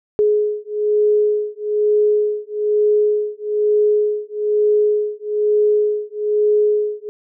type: beating tone pair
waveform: sine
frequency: 419.9 / 421 Hz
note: G#4 / G#4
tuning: +19 / +24 cents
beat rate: 1.1 Hz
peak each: -17 dBFS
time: 0.19-7.09 s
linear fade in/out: 0 ms
effects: none